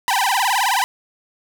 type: tone with vibrato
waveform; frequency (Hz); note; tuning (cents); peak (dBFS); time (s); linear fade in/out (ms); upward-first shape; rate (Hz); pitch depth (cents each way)
sawtooth; 880; A5; 0; -12; 0.08-0.84; 0; sine; 19; 250
effects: none